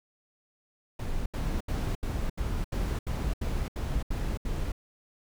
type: noise bursts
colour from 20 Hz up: brown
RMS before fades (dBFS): -30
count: 11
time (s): 0.99-4.72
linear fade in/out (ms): 5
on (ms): 270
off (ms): 76
effects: none